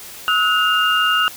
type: tone cluster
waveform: sine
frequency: 1282 / 1462 / 2811 Hz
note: E6 / F#6 / F7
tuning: -49 / -21 / +11 cents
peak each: -18 dBFS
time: 0.28-1.28 s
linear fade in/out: 0 ms
effects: white hiss -36 dBFS RMS until 1.36 s

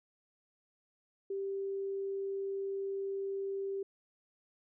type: tone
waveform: sine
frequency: 392 Hz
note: G4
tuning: in tune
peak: -34 dBFS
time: 1.3-3.83 s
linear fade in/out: 5 ms
effects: none

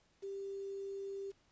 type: tone with quantisation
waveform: sine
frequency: 393.8 Hz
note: G4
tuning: 8 cents sharp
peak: -40 dBFS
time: 0.22-1.32 s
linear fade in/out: 20 ms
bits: 10
effects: pink hiss -72 dBFS RMS until 1.51 s + resampled to 16000 Hz

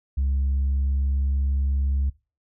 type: tone with pitch glide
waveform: sine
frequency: 68 to 68.63 Hz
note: C#2 to C#2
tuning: -33 to -17 cents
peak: -18 dBFS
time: 0.17-2.1 s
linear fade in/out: 10 ms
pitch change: +16 cents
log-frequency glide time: 0.29-1.42 s
effects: noise-tail reverb RT60 0.3 s tail -22 dB re dry + tanh soft clip ceiling -18 dBFS

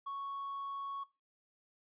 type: tone with hard clipping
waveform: triangle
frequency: 1108.7 Hz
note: C#6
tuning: in tune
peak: -39 dBFS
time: 0.06-1.04 s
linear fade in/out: 10 ms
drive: 5 dB
effects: noise-tail reverb RT60 0.3 s tail -20 dB re dry + resampled to 8000 Hz

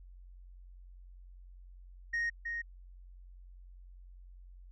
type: tone with echo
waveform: sine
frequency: 1864.7 Hz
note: A#6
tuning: in tune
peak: -28 dBFS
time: 2.13-2.3 s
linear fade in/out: 10 ms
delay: 320 ms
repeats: 1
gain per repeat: -6 dB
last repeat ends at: 2.62 s
effects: tanh soft clip ceiling -29 dBFS + added 45 Hz sine -50 dBFS peak until 4.71 s

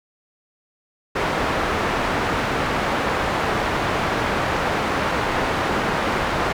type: low-pass noise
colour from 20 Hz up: white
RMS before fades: -22 dBFS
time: 1.15-6.53 s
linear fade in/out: 10 ms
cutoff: 1400 Hz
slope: 12 dB/octave
effects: none

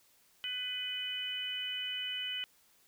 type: harmonic tone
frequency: 500 Hz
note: B4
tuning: 21 cents sharp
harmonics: 3 / 4 / 5 / 6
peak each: -47 / -46 / -43 / -36 dBFS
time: 0.44-2.44 s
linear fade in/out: 0 ms
effects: white hiss -67 dBFS RMS until 2.87 s

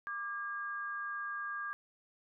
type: tone pair together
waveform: sine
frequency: 1181.9 / 1624 Hz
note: D6 / G#6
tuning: +11 / -39 cents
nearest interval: tritone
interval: 550 cents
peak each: -40 / -39 dBFS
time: 0.07-1.73 s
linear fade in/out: 0 ms
effects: none

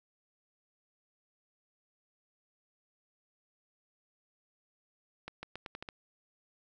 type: accelerating click train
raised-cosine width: 0.3 ms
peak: -25 dBFS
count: 7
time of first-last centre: 5.28-5.888 s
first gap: 150 ms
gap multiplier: 0.84
effects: none

